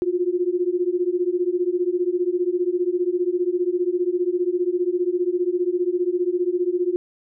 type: beating tone pair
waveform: sine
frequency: 349.2 / 364.2 Hz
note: F4 / F#4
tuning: 0 / -27 cents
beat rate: 15 Hz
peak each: -22 dBFS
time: 0.02-6.96 s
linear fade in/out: 0 ms
effects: none